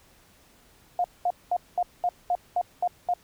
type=tone bursts; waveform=sine; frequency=711 Hz; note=F5; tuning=31 cents sharp; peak=-21 dBFS; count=9; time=0.99-3.138 s; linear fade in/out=2 ms; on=52 ms; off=210 ms; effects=pink hiss -58 dBFS RMS until 3.23 s